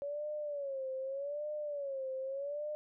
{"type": "tone with vibrato", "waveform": "sine", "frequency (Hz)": 562, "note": "C#5", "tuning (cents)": 24, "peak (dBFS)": -36, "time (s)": [0.02, 2.75], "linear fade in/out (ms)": 0, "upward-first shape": "sine", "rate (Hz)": 0.83, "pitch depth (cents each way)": 120, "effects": []}